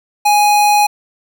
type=tone; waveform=square; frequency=830.6 Hz; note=G#5; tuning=in tune; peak=-9 dBFS; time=0.25-0.87 s; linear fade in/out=10 ms; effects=none